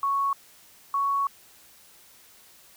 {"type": "tone pair in turn", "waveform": "sine", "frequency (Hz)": [1108.7, 1113.7], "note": ["C#6", "C#6"], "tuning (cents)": [0, 8], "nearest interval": "unison", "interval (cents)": 8, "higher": "second", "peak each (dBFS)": -22, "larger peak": "neither", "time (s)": [[0.03, 0.33], [0.94, 1.27]], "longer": "second", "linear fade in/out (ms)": 2, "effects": ["white hiss -54 dBFS RMS until 2.76 s"]}